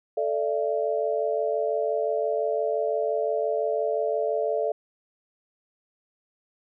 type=chord; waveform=sine; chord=A suspended fourth; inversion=none; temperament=equal with one note detuned; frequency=440 / 587.3 / 673.1 Hz; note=A4 / D5 / E5; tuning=0 / 0 / +36 cents; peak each=-27 / -27 / -28 dBFS; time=0.17-4.72 s; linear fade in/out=5 ms; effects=none